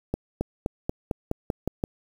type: accelerating click train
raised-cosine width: 2 ms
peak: -12 dBFS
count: 9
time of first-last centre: 0.14-1.839 s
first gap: 270 ms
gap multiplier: 0.93
effects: 7-bit